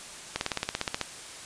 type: slowing click train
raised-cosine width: 0.2 ms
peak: -10 dBFS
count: 12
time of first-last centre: 0.36-1.013 s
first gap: 51 ms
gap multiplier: 1.03
effects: white hiss -43 dBFS RMS until 1.45 s + resampled to 22050 Hz